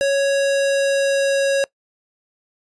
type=tone with pitch glide; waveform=square; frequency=554.4 to 551.2 Hz; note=C#5 to C#5; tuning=0 to -10 cents; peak=-16 dBFS; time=0.01-1.64 s; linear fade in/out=0 ms; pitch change=-10 cents; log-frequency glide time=0.3-1.51 s; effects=noise-tail reverb RT60 0.1 s tail -22 dB re dry + resampled to 22050 Hz